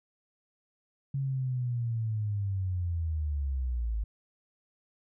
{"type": "linear sweep", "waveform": "sine", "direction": "down", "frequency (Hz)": [138.59, 51.91], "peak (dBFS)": -28, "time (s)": [1.14, 4.04], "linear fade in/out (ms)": 5, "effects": []}